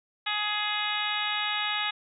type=harmonic tone with a mistuned harmonic; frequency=418.7 Hz; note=G#4; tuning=14 cents sharp; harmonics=2 / 3 / 4 / 5 / 6 / 7 / 8 / 9; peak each=-35 / -35 / -35 / -35 / -35 / -35 / -35 / -35 dBFS; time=0.26-1.91 s; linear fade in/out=10 ms; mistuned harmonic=8; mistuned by=+20 cents; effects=none

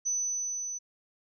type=tone with level ramp; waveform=sine; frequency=6000 Hz; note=F#8; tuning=23 cents sharp; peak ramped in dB=-26 to -34 dBFS; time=0.05-0.79 s; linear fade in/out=20 ms; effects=none

